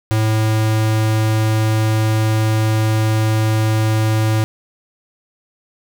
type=tone; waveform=square; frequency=109.4 Hz; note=A2; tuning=9 cents flat; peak=-14 dBFS; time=0.11-4.44 s; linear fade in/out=0 ms; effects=none